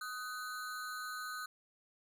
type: ring-modulated tone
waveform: square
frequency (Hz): 1377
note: F6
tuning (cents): -25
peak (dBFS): -38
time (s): 0.01-1.46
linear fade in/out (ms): 5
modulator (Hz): 123
effects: none